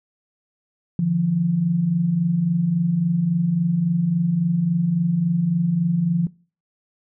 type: tone pair together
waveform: sine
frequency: 148.6 / 172.21 Hz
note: D3 / F3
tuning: +21 / -24 cents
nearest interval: minor third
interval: 255 cents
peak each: -25 / -18 dBFS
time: 0.99-6.27 s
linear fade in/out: 2 ms
effects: noise-tail reverb RT60 0.4 s tail -22 dB re dry